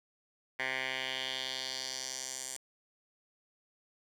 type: tone with band-pass filter sweep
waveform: 10% pulse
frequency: 130.81 Hz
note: C3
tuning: in tune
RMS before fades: -38 dBFS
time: 0.59-2.57 s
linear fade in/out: 5 ms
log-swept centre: 2000 to 8000 Hz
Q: 2.5
effects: 10-bit